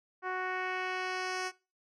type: tone with low-pass filter sweep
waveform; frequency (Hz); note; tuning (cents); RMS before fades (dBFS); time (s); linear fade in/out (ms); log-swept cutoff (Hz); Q
10% pulse; 370; F#4; 0; -35; 0.22-1.52; 50; 1400 to 7000; 1.3
effects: noise-tail reverb RT60 0.3 s tail -21 dB re dry